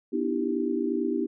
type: chord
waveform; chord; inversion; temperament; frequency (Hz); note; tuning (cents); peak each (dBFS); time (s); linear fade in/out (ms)
sine; E minor seventh; second; equal with one note detuned; 246.9 / 300.7 / 329.6 / 392; B3 / D4 / E4 / G4; 0 / +41 / 0 / 0; -30; 0.12-1.27; 20
effects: none